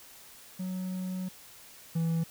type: tone pair in turn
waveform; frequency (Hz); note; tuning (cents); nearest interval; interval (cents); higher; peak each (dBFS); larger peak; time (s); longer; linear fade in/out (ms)
triangle; 185 / 164.7; F#3 / E3; 0 / -1; major second; 201; first; -30 / -24; second; 0.59-1.29 / 1.95-2.24; first; 10
effects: white hiss -52 dBFS RMS until 2.3 s

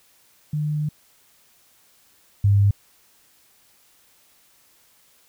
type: tone pair in turn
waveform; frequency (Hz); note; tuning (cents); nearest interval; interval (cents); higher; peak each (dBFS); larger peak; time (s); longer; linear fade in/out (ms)
sine; 150.6 / 100.51; D3 / G2; +44 / +44; perfect fifth; 700; first; -21 / -13; second; 0.53-0.89 / 2.44-2.71; first; 5
effects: white hiss -58 dBFS RMS until 5.28 s

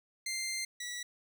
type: tone pair in turn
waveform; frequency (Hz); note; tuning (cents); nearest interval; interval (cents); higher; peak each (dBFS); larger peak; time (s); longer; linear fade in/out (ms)
15% pulse; 2093 / 1946.1; C7 / B6; 0 / -26; minor second; 126; first; -28 / -32; first; 0.26-0.65 / 0.8-1.03; first; 5
effects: none

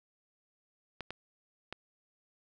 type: clicks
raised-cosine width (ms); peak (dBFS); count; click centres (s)
0.3; -23; 3; 1.007 / 1.106 / 1.726
effects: none

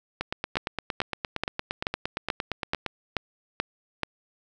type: two click trains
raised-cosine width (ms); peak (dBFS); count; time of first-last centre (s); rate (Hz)
0.3; -12 / -9; 24 / 9; 0.21-2.863 / 0.57-4.033; 8.67 / 2.31
effects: none

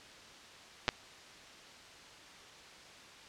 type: clicks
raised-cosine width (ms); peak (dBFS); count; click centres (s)
0.2; -10; 2; 0.881 / 0.889
effects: white hiss -53 dBFS RMS until 3.28 s + low-pass 5000 Hz 12 dB/octave

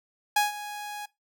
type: tone with ADSR envelope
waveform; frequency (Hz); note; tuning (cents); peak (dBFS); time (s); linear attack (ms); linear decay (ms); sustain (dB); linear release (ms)
sawtooth; 830.6; G#5; 0; -15; 0.36-1.06; 6; 150; -16; 9
effects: noise-tail reverb RT60 0.2 s tail -20 dB re dry

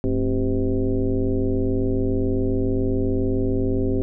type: tone with frequency modulation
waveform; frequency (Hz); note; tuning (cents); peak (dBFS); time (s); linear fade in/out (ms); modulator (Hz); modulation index
sine; 145.6; D3; -15; -18; 0.04-4.02; 0; 122; 2.5
effects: none

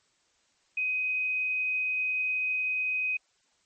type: tone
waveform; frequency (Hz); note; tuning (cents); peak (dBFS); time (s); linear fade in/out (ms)
sine; 2512; D#7; +16; -26; 0.77-3.17; 5
effects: white hiss -69 dBFS RMS until 3.65 s + MP3 32 kbps

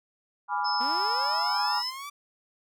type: chord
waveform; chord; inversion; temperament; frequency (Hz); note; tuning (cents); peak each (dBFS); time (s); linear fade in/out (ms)
sine; G# diminished seventh; none; equal; 830.6 / 987.8 / 1174.7 / 1396.9; G#5 / B5 / D6 / F6; 0 / 0 / 0 / 0; -30 / -29 / -34 / -34; 0.48-1.83; 50
type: tone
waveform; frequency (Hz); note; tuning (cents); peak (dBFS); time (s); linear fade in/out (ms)
sine; 5200; E8; -24; -29; 0.64-1.91; 20
type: linear sweep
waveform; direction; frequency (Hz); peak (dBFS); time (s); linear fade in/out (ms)
sawtooth; up; 233.1 to 1174.7; -33; 0.8-2.1; 10
effects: none

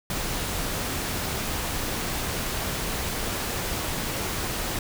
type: noise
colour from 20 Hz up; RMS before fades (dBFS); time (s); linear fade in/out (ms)
pink; -29; 0.1-4.79; 2
effects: none

